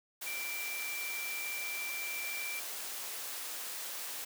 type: tone in noise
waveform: sine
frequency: 2349 Hz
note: D7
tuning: in tune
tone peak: -38 dBFS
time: 0.26-2.6 s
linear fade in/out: 10 ms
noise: white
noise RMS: -41 dBFS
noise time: 0.21-4.25 s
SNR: 0 dB
effects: high-pass 400 Hz 12 dB/octave